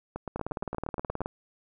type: two click trains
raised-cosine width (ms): 1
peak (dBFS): -20 / -18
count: 10 / 18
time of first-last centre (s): 0.16-1.216 / 0.36-1.259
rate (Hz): 8.52 / 18.9
effects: none